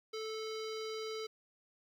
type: tone with low-pass filter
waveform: square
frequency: 438.3 Hz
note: A4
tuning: 7 cents flat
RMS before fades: -41 dBFS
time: 0.13-1.27 s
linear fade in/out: 10 ms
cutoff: 4700 Hz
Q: 3.2
effects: 11-bit